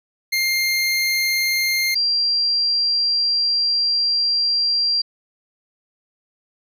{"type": "tone pair in turn", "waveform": ["25% pulse", "sine"], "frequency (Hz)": [2113, 4744], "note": ["C7", "D8"], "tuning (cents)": [16, 17], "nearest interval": "octave + major second", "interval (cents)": 1401, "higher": "second", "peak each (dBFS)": [-14, -16], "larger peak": "first", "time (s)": [[0.32, 1.95], [1.95, 5.02]], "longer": "second", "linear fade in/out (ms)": 10, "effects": []}